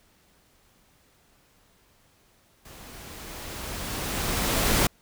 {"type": "noise with level ramp", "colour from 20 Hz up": "pink", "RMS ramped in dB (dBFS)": [-47, -21], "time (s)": [2.65, 4.87], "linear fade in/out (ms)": 5, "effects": ["pink hiss -62 dBFS RMS until 5.01 s"]}